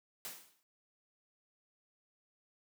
white noise with exponential decay, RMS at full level -41 dBFS, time 0.25-0.63 s, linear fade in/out 0 ms, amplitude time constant 81 ms, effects noise-tail reverb RT60 0.1 s tail -22 dB re dry + high-pass 150 Hz 12 dB/octave

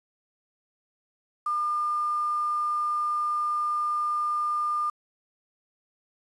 sine tone with quantisation, 1205 Hz, D6, 44 cents sharp, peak -24 dBFS, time 1.46-4.9 s, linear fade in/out 5 ms, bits 8, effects resampled to 24000 Hz

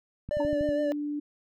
click train, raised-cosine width 5 ms, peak -25 dBFS, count 6, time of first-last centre 0.29-0.69 s, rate 12.5 Hz
triangle tone with vibrato, 587.3 Hz, D5, in tune, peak -24 dBFS, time 0.31-0.92 s, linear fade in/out 0 ms, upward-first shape triangle, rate 6.5 Hz, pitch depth 39 cents each way
sine tone, 293.7 Hz, D4, in tune, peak -29 dBFS, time 0.39-1.2 s, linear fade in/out 10 ms
sine tone with exponential decay, 902 Hz, A5, 43 cents sharp, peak -28 dBFS, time 0.4-0.49 s, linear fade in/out 5 ms, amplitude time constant 18 ms
effects none

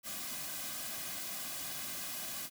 white noise with comb filter, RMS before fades -41 dBFS, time 0.03-2.5 s, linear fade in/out 50 ms, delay 2.2 ms, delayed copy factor -0.7, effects none

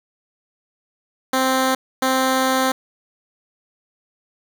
10% pulse tone bursts at uneven times, 261.6 Hz, C4, in tune, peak -8 dBFS, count 2, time 1.33-1.75 / 2.02-2.72 s, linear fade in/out 5 ms, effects none

